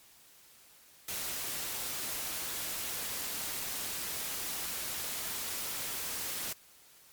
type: noise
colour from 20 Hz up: white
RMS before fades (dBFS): -37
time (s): 1.08-6.53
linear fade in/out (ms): 5
effects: white hiss -59 dBFS RMS until 7.12 s + MP3 96 kbps